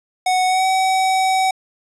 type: tone with pitch glide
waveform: square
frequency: 740 to 758.6 Hz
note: F#5 to F#5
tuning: 0 to +43 cents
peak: -15 dBFS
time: 0.26-1.51 s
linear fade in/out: 5 ms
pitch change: +43 cents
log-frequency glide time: 0.47-0.65 s
effects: resampled to 24000 Hz + 9-bit